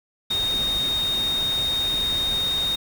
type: tone in noise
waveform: sine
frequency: 3706 Hz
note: A#7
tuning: 11 cents flat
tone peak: -21 dBFS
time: 0.3-2.76 s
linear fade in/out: 10 ms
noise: pink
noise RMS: -33 dBFS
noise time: 0.3-2.76 s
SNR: +9 dB
effects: none